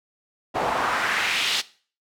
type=noise with band-pass filter sweep; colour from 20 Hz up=pink; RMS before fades=-24 dBFS; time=0.54-1.62 s; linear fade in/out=20 ms; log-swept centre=660 to 4000 Hz; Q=1.8; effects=noise-tail reverb RT60 0.4 s tail -18 dB re dry